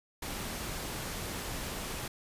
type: noise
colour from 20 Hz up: pink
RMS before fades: -38 dBFS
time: 0.22-2.08 s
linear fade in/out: 5 ms
effects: resampled to 32000 Hz